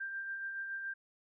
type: tone with tremolo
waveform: sine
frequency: 1583 Hz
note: G6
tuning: 17 cents sharp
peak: -36 dBFS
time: 0-0.94 s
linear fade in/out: 10 ms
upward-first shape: sine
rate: 7.1 Hz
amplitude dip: 35%
effects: none